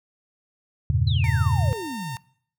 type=chord; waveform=sine; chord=E diminished seventh; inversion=none; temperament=equal with one note detuned; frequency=82.41 / 98 / 115.6 / 138.59 Hz; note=E2 / G2 / Bb2 / Db3; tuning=0 / 0 / -14 / 0 cents; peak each=-24 dBFS; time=0.9-1.73 s; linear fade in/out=0 ms
type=exponential sweep; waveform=sine; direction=down; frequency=4180 to 117.6 Hz; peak=-30 dBFS; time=1.07-2.16 s; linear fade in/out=5 ms
type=tone; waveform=sawtooth; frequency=911 Hz; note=A#5; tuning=40 cents flat; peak=-29 dBFS; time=1.24-2.17 s; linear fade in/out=0 ms
effects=noise-tail reverb RT60 0.6 s tail -21 dB re dry